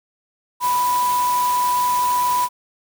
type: tone in noise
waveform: sine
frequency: 987.8 Hz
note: B5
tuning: in tune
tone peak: -16 dBFS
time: 0.6-2.49 s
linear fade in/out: 50 ms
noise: white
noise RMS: -29 dBFS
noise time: 0.6-2.49 s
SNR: +10 dB
effects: none